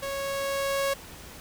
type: tone with level ramp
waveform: sawtooth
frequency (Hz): 552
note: C#5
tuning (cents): -7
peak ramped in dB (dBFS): -27 to -20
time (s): 0.02-0.94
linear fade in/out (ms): 10
effects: pink hiss -45 dBFS RMS until 1.4 s